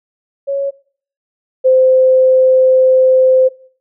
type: tone pair in turn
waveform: sine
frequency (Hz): 554.4 / 518.1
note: C#5 / C5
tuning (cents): 0 / -17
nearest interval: minor second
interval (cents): 117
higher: first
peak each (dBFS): -14 / -6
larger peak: second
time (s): 0.47-0.71 / 1.64-3.49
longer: second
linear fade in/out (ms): 20
effects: noise-tail reverb RT60 0.5 s tail -20 dB re dry